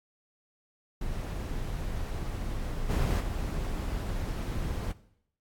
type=noise with level steps; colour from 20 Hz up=brown; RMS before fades=-34 / -26 / -32 dBFS; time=1.01-4.92 s; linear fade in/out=5 ms; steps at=2.89 / 3.19 s; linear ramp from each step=20 ms; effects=noise-tail reverb RT60 0.7 s tail -17 dB re dry + AAC 64 kbps